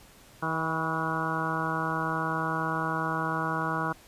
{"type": "harmonic tone with a mistuned harmonic", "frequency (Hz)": 160.6, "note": "E3", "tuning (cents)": -45, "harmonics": [1, 2, 3, 4, 5, 6, 7, 8, 9], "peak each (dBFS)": [-34, -36, -39, -39, -37, -35, -34, -36, -34], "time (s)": [0.42, 3.93], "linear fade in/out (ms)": 10, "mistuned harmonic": 6, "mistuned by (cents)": 36, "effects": ["pink hiss -54 dBFS RMS until 4.07 s", "resampled to 32000 Hz"]}